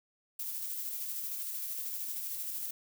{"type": "noise with tremolo", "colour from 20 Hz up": "violet", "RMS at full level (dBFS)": -37, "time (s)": [0.39, 2.71], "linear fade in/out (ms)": 5, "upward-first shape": "square", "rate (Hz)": 13, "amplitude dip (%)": 25, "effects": []}